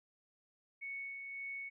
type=tone with tremolo; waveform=sine; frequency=2217 Hz; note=C#7; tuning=in tune; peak=-40 dBFS; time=0.81-1.7 s; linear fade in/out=20 ms; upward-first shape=sine; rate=1.8 Hz; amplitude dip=35%; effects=none